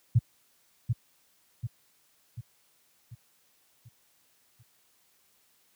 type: tone with echo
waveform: sine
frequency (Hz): 116.54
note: A#2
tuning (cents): 0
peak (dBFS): -16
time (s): 0.15-0.19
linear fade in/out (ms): 10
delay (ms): 740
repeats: 6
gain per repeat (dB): -6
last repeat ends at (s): 4.63
effects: white hiss -67 dBFS RMS until 5.75 s + high-pass 60 Hz 12 dB/octave